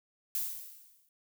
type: noise with exponential decay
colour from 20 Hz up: violet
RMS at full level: -31 dBFS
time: 0.35-1.09 s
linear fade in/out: 1 ms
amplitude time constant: 160 ms
effects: none